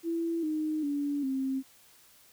sine tone with pitch steps, 333.4 / 309.3 / 286.9 / 266.2 Hz, E4 / D#4 / D4 / C4, +20 / -10 / -40 / +30 cents, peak -28 dBFS, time 0.03-1.63 s, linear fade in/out 50 ms, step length 400 ms, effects white hiss -59 dBFS RMS until 2.32 s

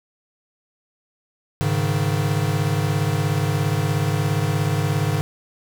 square chord, Ab suspended fourth, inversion none, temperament equal with one note detuned, 103.05 / 138.59 / 155.56 Hz, Ab2 / Db3 / Eb3, -13 / 0 / 0 cents, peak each -24 dBFS, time 1.61-5.21 s, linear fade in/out 0 ms, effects none

